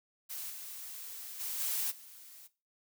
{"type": "noise with level steps", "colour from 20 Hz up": "blue", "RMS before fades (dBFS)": [-41, -45, -38, -34, -53], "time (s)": [0.29, 2.48], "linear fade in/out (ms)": 20, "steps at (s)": [0.49, 1.39, 1.59, 1.9], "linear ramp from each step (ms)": 20, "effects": ["noise-tail reverb RT60 0.3 s tail -17 dB re dry"]}